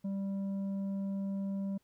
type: tone with tanh clipping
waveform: sine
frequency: 196 Hz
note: G3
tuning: in tune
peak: -34 dBFS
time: 0.04-1.78 s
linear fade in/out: 10 ms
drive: 6 dB
effects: pink hiss -75 dBFS RMS until 1.83 s